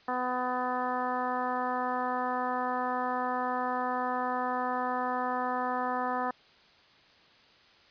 harmonic tone, 250.9 Hz, B3, 28 cents sharp, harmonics 1 / 2 / 3 / 4 / 5 / 6 / 7, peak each -37 / -37 / -33 / -34 / -36 / -44 / -41 dBFS, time 0.08-6.31 s, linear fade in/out 5 ms, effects white hiss -59 dBFS RMS until 7.9 s + resampled to 11025 Hz

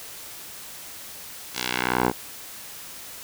10% pulse tone with band-pass filter sweep, 61.74 Hz, B1, in tune, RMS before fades -25 dBFS, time 1.53-2.13 s, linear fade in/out 50 ms, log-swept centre 5800 to 600 Hz, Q 0.96, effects white hiss -40 dBFS RMS until 3.23 s

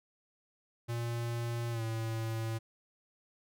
square tone with pitch glide, 117.8 to 112.61 Hz, A#2 to A2, +19 to +41 cents, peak -34 dBFS, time 0.88-2.59 s, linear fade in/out 20 ms, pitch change -78 cents, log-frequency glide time 1.71-1.82 s, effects none

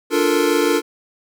square chord, Bb major seventh, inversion first, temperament equal, 293.7 / 349.2 / 440 / 466.2 Hz, D4 / F4 / A4 / Bb4, 0 / 0 / 0 / 0 cents, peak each -21 dBFS, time 0.1-0.82 s, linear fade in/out 50 ms, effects none

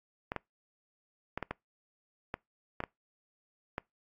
clicks, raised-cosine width 0.5 ms, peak -19 dBFS, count 9, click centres 0.319 / 0.363 / 1.376 / 1.427 / 1.51 / 2.341 / 2.804 / 2.838 / 3.781 s, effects noise-tail reverb RT60 0.2 s tail -25 dB re dry + AAC 48 kbps

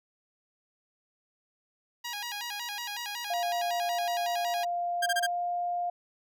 10% pulse tone with vibrato, 887 Hz, A5, 14 cents sharp, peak -26 dBFS, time 2.04-4.65 s, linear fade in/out 10 ms, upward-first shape square, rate 5.4 Hz, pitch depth 130 cents each way
sine tone with pitch glide, 699 to 703.9 Hz, F5 to F5, +1 to +13 cents, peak -28 dBFS, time 3.3-5.9 s, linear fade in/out 5 ms, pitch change +12 cents, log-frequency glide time 4.87-5.43 s
sawtooth tone bursts, 1600 Hz, G6, 35 cents sharp, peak -22 dBFS, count 4, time 5.02-5.267 s, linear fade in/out 10 ms, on 43 ms, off 25 ms
effects none

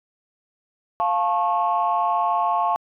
sine chord, F augmented, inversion none, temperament just, 698.5 / 873.1 / 1091.3 Hz, F5 / A5 / C#6, 0 / -14 / -27 cents, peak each -22 dBFS, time 1-2.76 s, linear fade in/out 0 ms, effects tanh soft clip ceiling -11 dBFS

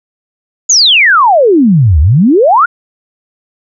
sine exponential two-way sweep, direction down then up, 7040 to 69.3 to 1491 Hz, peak -3 dBFS, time 0.69-2.66 s, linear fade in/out 10 ms, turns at 2 s, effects none

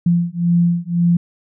sine beating tone pair, 171.4 / 173.3 Hz, F3 / F3, -32 / -13 cents, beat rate 1.9 Hz, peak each -16 dBFS, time 0.06-1.17 s, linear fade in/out 5 ms, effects none

